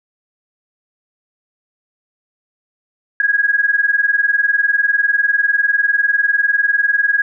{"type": "tone pair together", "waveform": "sine", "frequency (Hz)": [1641.2, 1661.2], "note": ["G#6", "G#6"], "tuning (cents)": [-21, 0], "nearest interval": "unison", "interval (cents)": 21, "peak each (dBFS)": -15, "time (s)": [3.2, 7.22], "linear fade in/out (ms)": 2, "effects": []}